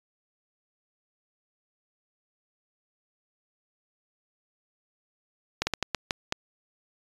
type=slowing click train; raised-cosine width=0.2 ms; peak=-8 dBFS; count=7; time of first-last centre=5.62-6.324 s; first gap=50 ms; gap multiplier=1.34; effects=resampled to 24000 Hz